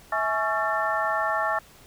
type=tone cluster; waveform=sine; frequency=650 / 843 / 1113 / 1355 / 1783 Hz; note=E5 / G#5 / C#6 / E6 / A6; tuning=-24 / +26 / +7 / +47 / +22 cents; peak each=-29 dBFS; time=0.12-1.59 s; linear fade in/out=5 ms; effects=pink hiss -52 dBFS RMS until 1.86 s